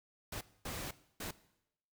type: noise bursts at uneven times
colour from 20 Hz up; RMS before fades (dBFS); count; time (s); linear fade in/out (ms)
pink; -42; 3; 0.32-0.41 / 0.65-0.91 / 1.2-1.31; 5
effects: noise-tail reverb RT60 0.8 s tail -18 dB re dry